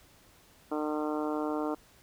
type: harmonic tone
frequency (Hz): 151.7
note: D#3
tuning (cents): -44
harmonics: 2 / 3 / 4 / 5 / 6 / 7 / 8 / 9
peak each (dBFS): -32 / -36 / -38 / -40 / -42 / -43 / -44 / -45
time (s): 0.71-1.75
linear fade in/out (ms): 10
effects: pink hiss -60 dBFS RMS until 2.02 s